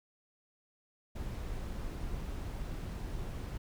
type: noise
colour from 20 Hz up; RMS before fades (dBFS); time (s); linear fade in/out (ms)
brown; -39; 1.15-3.58; 10
effects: none